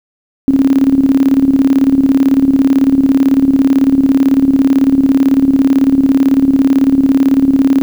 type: tone with tremolo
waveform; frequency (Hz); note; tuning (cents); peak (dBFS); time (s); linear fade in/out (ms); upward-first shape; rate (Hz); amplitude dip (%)
sine; 271; C#4; -39; -4; 0.48-7.82; 0; square; 18; 65
effects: 7-bit